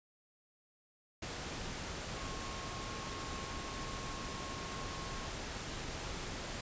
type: tone in noise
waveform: sine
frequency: 1083 Hz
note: C#6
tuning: 41 cents flat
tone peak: -48 dBFS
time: 2.16-5.27 s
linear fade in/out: 5 ms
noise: pink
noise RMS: -42 dBFS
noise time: 1.22-6.61 s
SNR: -9 dB
effects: resampled to 16000 Hz

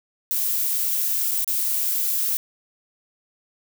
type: noise with dropouts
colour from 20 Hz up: violet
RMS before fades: -23 dBFS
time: 0.31-2.37 s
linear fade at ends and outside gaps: 0 ms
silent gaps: 1.311-1.315 / 1.445-1.477 s
effects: none

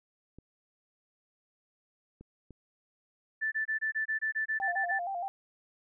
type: clicks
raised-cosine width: 3 ms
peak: -36 dBFS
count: 3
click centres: 0.386 / 2.21 / 2.507 s
type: tone bursts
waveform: sine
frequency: 1760 Hz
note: A6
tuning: in tune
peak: -28 dBFS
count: 12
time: 3.41-4.994 s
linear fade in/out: 20 ms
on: 110 ms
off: 24 ms
type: tone with vibrato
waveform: sine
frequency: 740 Hz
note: F#5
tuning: in tune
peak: -32 dBFS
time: 4.6-5.28 s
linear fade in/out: 0 ms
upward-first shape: square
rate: 6.4 Hz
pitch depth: 96 cents each way
effects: none

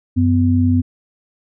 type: tone pair together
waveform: sine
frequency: 94.02 / 251 Hz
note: F#2 / B3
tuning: +28 / +28 cents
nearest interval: octave + perfect fourth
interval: 1700 cents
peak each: -14 dBFS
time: 0.16-0.82 s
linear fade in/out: 20 ms
effects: none

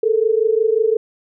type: tone pair together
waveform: sine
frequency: 430.8 / 456.4 Hz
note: A4 / A#4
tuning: -37 / -37 cents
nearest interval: minor second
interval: 100 cents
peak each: -16 dBFS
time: 0.03-0.97 s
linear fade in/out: 5 ms
effects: none

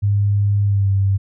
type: tone with pitch glide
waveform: sine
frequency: 101.6 to 97.91 Hz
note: G#2 to G2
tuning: -38 to -2 cents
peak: -13 dBFS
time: 0.02-1.18 s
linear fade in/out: 20 ms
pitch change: -64 cents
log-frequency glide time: 0.64-0.9 s
effects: none

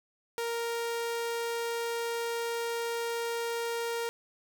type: tone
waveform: sawtooth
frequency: 466.2 Hz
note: A#4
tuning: in tune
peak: -27 dBFS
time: 0.38-4.09 s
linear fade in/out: 0 ms
effects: none

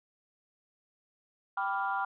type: chord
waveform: sine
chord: G dominant seventh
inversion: none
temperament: equal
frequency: 784 / 987.8 / 1174.7 / 1396.9 Hz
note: G5 / B5 / D6 / F6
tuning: 0 / 0 / 0 / 0 cents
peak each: -33 / -34 / -37 / -34 dBFS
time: 1.57-2.05 s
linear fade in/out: 5 ms
effects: tanh soft clip ceiling -20 dBFS

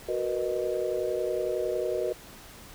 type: chord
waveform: sine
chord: B major seventh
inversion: second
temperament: just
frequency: 370.4 / 463 / 493.9 / 617.4 Hz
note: F#4 / A#4 / B4 / D#5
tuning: +2 / -12 / 0 / -14 cents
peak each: -31 / -33 / -32 / -32 dBFS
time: 0.08-2.13 s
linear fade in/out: 10 ms
effects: pink hiss -48 dBFS RMS until 2.74 s

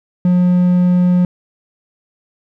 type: tone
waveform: triangle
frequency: 179.1 Hz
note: F3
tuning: 44 cents sharp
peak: -7 dBFS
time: 0.25-1.25 s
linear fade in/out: 2 ms
effects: none

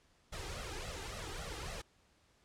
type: noise with flanger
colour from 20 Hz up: pink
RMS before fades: -43 dBFS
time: 0.32-1.82 s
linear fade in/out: 10 ms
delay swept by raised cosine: 1.5 to 2.5 ms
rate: 3.6 Hz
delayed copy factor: +0.85
effects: pink hiss -70 dBFS RMS until 2.44 s + low-pass 8000 Hz 12 dB/octave

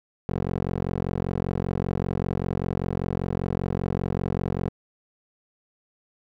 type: tone with band-pass filter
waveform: 15% pulse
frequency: 45.12 Hz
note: F#1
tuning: 43 cents flat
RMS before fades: -27 dBFS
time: 0.29-4.69 s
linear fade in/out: 0 ms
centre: 300 Hz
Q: 0.73
effects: none

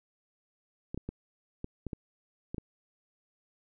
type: clicks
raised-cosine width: 3 ms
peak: -23 dBFS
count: 8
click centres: 0.945 / 0.976 / 1.09 / 1.644 / 1.867 / 1.932 / 2.545 / 2.582 s
effects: none

